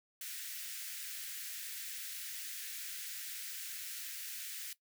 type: high-pass noise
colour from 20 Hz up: white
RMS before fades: -44 dBFS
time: 0.21-4.73 s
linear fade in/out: 2 ms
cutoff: 1500 Hz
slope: 48 dB/octave
effects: noise-tail reverb RT60 0.1 s tail -17 dB re dry